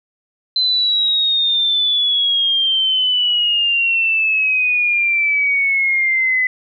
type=exponential sweep; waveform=sine; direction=down; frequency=4065 to 2008 Hz; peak=-13 dBFS; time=0.56-6.47 s; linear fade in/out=2 ms; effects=none